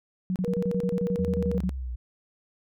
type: tone bursts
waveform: sine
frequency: 184.3 Hz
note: F#3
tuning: 7 cents flat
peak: -24 dBFS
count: 16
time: 0.3-1.693 s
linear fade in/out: 0 ms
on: 58 ms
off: 31 ms
type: tone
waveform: sine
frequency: 477.5 Hz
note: A#4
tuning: 42 cents sharp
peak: -28 dBFS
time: 0.44-1.58 s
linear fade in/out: 0 ms
type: linear sweep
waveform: sine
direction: down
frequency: 85.6 to 58.9 Hz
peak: -30 dBFS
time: 1.18-1.96 s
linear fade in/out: 10 ms
effects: none